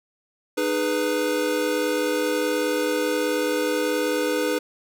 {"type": "chord", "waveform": "square", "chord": "G# minor", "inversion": "second", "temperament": "equal with one note detuned", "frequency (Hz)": [305.3, 415.3, 493.9], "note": ["D#4", "G#4", "B4"], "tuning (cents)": [-33, 0, 0], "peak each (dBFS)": [-27, -28, -25], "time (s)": [0.57, 4.59], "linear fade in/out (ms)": 10, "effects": []}